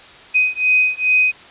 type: beating tone pair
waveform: sine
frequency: 2506 / 2508.4 Hz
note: D#7 / D#7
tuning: +12 / +13 cents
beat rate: 2.4 Hz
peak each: -16 dBFS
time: 0.34-1.32 s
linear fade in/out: 20 ms
effects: white hiss -41 dBFS RMS until 1.5 s + resampled to 8000 Hz